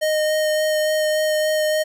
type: tone with vibrato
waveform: square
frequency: 617 Hz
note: D#5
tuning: 15 cents flat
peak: -18 dBFS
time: 0.01-1.84 s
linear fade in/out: 20 ms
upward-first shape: sine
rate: 3.5 Hz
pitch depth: 10 cents each way
effects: none